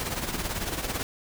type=noise with tremolo; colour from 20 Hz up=pink; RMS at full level=-28 dBFS; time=0-1.03 s; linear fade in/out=0 ms; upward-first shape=triangle; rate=18 Hz; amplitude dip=70%; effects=none

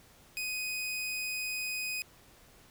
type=tone; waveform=sawtooth; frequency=2500 Hz; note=D#7; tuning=8 cents sharp; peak=-30 dBFS; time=0.37-2.02 s; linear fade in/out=0 ms; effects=pink hiss -59 dBFS RMS until 2.7 s

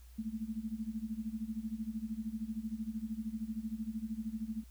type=tone with tremolo; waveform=sine; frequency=220.1 Hz; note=A3; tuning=1 cent sharp; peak=-33 dBFS; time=0.18-4.64 s; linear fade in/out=10 ms; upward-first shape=sine; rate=13 Hz; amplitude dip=85%; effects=added 60 Hz sine -52 dBFS peak until 4.7 s + white hiss -66 dBFS RMS until 4.7 s

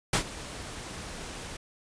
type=noise with ADSR envelope; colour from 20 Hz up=pink; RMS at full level=-22 dBFS; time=0.13-1.57 s; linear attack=4 ms; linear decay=95 ms; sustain=-18 dB; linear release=7 ms; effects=resampled to 22050 Hz

